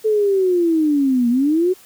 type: linear two-way sweep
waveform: sine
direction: down then up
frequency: 440 to 233.1 to 378.7 Hz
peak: -13 dBFS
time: 0.04-1.74 s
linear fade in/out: 20 ms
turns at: 1.29 s
effects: white hiss -47 dBFS RMS until 1.85 s